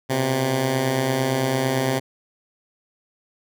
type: beating tone pair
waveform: 10% pulse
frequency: 123.47 / 132.37 Hz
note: B2 / C3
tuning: 0 / +20 cents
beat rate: 8.9 Hz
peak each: -21 / -12 dBFS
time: 0.09-2 s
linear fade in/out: 20 ms
effects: none